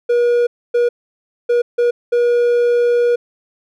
triangle tone bursts at uneven times, 480 Hz, B4, 49 cents flat, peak -9 dBFS, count 5, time 0.09-0.47 / 0.74-0.89 / 1.49-1.62 / 1.78-1.91 / 2.12-3.16 s, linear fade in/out 10 ms, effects none

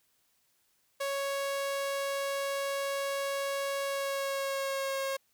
sawtooth tone with pitch glide, 554.4 to 542.1 Hz, C#5 to C#5, 0 to -39 cents, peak -27 dBFS, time 1-5.17 s, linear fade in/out 10 ms, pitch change -39 cents, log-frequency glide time 3.84-4.99 s, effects white hiss -72 dBFS RMS until 5.33 s

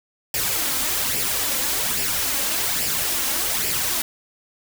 white noise with flanger, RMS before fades -23 dBFS, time 0.34-4.02 s, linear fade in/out 2 ms, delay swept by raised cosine 0.39 to 3.79 ms, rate 1.2 Hz, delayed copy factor +0.55, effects none

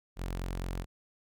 sawtooth tone, 44.65 Hz, F1, 39 cents sharp, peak -30 dBFS, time 0.16-0.86 s, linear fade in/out 50 ms, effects none

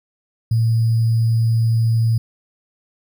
sine tone with sample-and-hold, 113.7 Hz, A#2, 43 cents flat, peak -13 dBFS, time 0.51-2.18 s, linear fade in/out 5 ms, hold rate 4900 Hz, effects none

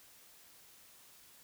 silence, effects white hiss -60 dBFS RMS until 1.43 s

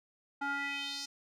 square tone with band-pass filter sweep, 280.9 Hz, C#4, 23 cents sharp, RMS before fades -37 dBFS, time 0.41-1.06 s, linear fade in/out 10 ms, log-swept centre 1100 to 5600 Hz, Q 3.4, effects none

